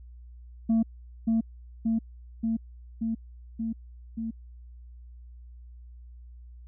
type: tone with echo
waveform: sine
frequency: 225.7 Hz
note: A3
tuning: 44 cents sharp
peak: -17 dBFS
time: 0.69-0.83 s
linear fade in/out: 10 ms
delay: 580 ms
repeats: 6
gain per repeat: -2 dB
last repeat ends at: 4.31 s
effects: tanh soft clip ceiling -19 dBFS + added 60 Hz sine -44 dBFS peak until 6.67 s